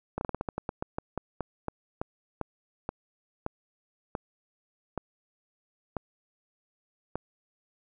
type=slowing click train; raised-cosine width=1 ms; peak=-17 dBFS; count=22; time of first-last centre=0.18-7.156 s; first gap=31 ms; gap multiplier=1.2; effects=none